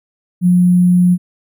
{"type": "tone with sample-and-hold", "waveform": "sine", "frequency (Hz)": 178.7, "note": "F3", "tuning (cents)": 40, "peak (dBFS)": -7, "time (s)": [0.41, 1.18], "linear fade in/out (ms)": 50, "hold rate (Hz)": 11025, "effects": []}